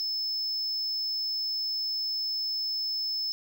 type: tone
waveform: triangle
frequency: 5240 Hz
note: E8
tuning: 11 cents flat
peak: -27 dBFS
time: 0-3.32 s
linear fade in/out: 0 ms
effects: none